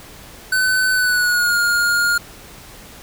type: tone with pitch glide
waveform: square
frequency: 1513 to 1419.9 Hz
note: F#6 to F6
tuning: +38 to +28 cents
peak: -15 dBFS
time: 0.52-2.18 s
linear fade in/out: 5 ms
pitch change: -110 cents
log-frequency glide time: 0.92-1.58 s
effects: pink hiss -40 dBFS RMS until 3.02 s